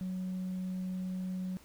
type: tone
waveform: sine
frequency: 185 Hz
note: F#3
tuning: in tune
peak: -32 dBFS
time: 0.01-1.57 s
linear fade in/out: 0 ms
effects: tanh soft clip ceiling -32 dBFS + pink hiss -59 dBFS RMS until 1.64 s